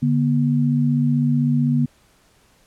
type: tone pair together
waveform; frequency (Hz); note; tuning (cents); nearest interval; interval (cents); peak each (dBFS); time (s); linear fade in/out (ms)
sine; 145.2 / 241; D3 / B3; -19 / -42; major sixth; 877; -18; 0.02-1.86; 10
effects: pink hiss -57 dBFS RMS until 2.66 s + low-pass 12000 Hz 12 dB/octave